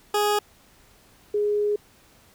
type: tone pair in turn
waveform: 20% pulse / sine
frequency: 415.3 / 415.3 Hz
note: G#4 / G#4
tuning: 0 / 0 cents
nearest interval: unison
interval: 0 cents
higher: neither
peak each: -15 / -20 dBFS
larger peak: first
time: 0.14-0.39 / 1.34-1.76 s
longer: second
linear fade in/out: 5 ms
effects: pink hiss -56 dBFS RMS until 2.34 s